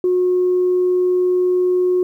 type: tone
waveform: sine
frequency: 362.9 Hz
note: F#4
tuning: 34 cents flat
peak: -12 dBFS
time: 0.04-2.03 s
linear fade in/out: 2 ms
effects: tanh soft clip ceiling -9 dBFS + 9-bit